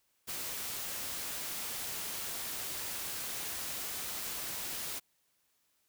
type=noise; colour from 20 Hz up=white; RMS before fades=-39 dBFS; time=0.27-5 s; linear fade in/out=20 ms; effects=white hiss -75 dBFS RMS until 5.88 s